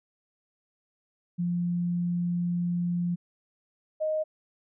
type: tone pair in turn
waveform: sine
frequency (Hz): 174.61 / 622.2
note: F3 / D#5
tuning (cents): 0 / 0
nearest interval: octave + minor seventh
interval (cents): 2200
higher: second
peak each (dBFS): -25 / -25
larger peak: neither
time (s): 1.38-3.16 / 4-4.24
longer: first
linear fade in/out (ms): 20
effects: none